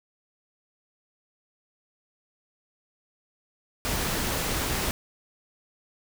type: noise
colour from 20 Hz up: pink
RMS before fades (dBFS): -28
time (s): 3.85-4.91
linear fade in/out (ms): 0
effects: none